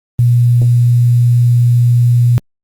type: tone with quantisation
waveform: sine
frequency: 120.7 Hz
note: B2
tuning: 39 cents flat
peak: -6 dBFS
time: 0.19-2.38 s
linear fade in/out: 0 ms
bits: 6
effects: Opus 24 kbps